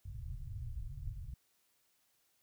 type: low-pass noise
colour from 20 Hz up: pink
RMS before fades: -43 dBFS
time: 0.05-1.34 s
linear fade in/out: 5 ms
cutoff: 140 Hz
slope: 96 dB/octave
effects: white hiss -75 dBFS RMS until 2.42 s